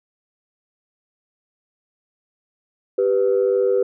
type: tone pair together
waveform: sine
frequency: 392 / 493.9 Hz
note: G4 / B4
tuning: 0 / 0 cents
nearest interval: major third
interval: 400 cents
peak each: -17 dBFS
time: 2.98-3.83 s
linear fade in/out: 5 ms
effects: tanh soft clip ceiling -9 dBFS